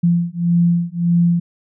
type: beating tone pair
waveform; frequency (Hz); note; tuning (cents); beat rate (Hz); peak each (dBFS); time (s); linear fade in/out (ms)
sine; 171.1 / 172.8; F3 / F3; -35 / -18; 1.7; -16; 0.03-1.4; 10
effects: none